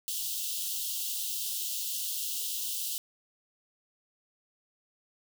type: high-pass noise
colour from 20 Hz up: white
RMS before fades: -34 dBFS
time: 0.08-2.98 s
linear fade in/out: 0 ms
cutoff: 2800 Hz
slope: 96 dB/octave
effects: none